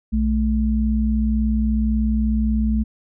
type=tone pair together; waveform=sine; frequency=61 / 217.4 Hz; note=B1 / A3; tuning=-21 / -21 cents; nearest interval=octave + minor seventh; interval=2200 cents; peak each=-19 dBFS; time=0.12-2.84 s; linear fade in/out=20 ms; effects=none